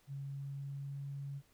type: tone with pitch glide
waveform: sine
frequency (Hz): 138.59 to 139.8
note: C#3 to C#3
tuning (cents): 0 to +15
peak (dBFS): -40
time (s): 0.07-1.42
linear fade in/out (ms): 50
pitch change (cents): +15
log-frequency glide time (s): 0.19-1.01
effects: pink hiss -70 dBFS RMS until 1.53 s